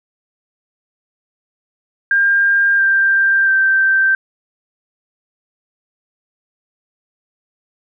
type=tone with pitch steps; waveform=sine; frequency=1602 / 1581.8 / 1561.8 Hz; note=G6 / G6 / G6; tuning=+37 / +15 / -7 cents; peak=-10 dBFS; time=2.11-4.15 s; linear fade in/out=2 ms; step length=680 ms; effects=none